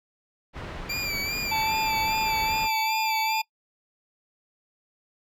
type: low-pass noise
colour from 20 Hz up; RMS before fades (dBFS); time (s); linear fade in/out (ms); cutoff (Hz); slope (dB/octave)
pink; -37; 0.53-2.69; 50; 2600; 12
type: tone with vibrato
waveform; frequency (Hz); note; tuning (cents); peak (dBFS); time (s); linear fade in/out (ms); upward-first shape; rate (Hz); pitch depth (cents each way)
25% pulse; 2349; D7; 0; -24; 0.89-3.42; 10; sine; 2.5; 60
type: harmonic tone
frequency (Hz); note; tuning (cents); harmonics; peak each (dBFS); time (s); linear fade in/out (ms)
880; A5; 0; 1 / 3 / 4; -25 / -35 / -37; 1.51-3.42; 10
effects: noise-tail reverb RT60 0.1 s tail -22 dB re dry